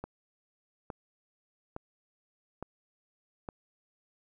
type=click train; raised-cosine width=1 ms; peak=-24 dBFS; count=5; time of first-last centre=0.04-3.488 s; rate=1.16 Hz; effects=11-bit